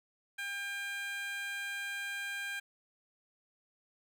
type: tone with high-pass filter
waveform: 15% pulse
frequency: 800 Hz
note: G5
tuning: 35 cents sharp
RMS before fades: -39 dBFS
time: 0.38-2.6 s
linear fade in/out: 10 ms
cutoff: 1600 Hz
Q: 2.2
effects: none